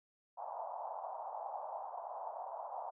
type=band-pass noise; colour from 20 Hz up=pink; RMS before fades=-44 dBFS; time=0.37-2.91 s; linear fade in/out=20 ms; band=660 to 950 Hz; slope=48 dB/octave; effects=none